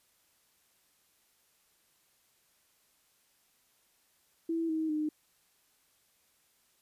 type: tone with pitch steps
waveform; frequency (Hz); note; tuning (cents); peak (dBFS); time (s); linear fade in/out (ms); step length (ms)
sine; 329.6 / 317.3 / 305.4; E4 / D#4 / D#4; 0 / +34 / -32; -29; 4.49-5.09; 5; 200
effects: white hiss -70 dBFS RMS until 6.81 s + resampled to 32000 Hz